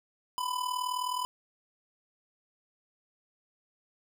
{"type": "tone with amplitude modulation", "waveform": "square", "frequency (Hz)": 1000, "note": "B5", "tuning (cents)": 21, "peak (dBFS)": -28, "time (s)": [0.38, 1.25], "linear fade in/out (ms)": 0, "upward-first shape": "sine", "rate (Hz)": 39.5, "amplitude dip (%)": 70, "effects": []}